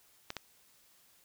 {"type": "clicks", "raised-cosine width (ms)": 0.2, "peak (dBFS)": -20, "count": 2, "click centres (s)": [0.304, 0.367], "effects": ["white hiss -65 dBFS RMS until 1.24 s"]}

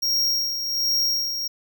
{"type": "tone with tremolo", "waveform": "square", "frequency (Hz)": 5588, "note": "F8", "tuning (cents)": 0, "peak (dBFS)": -19, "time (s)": [0.02, 1.48], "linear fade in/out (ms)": 10, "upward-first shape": "sine", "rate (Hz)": 1.3, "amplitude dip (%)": 55, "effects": []}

